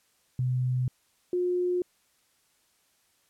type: tone pair in turn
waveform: sine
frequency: 126.6 / 358.1 Hz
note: B2 / F4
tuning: +43 / +43 cents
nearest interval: octave + tritone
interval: 1800 cents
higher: second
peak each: -24 dBFS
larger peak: neither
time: 0.39-0.88 / 1.33-1.82 s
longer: neither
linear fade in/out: 2 ms
effects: white hiss -68 dBFS RMS until 3.29 s + low-pass 12000 Hz 12 dB/octave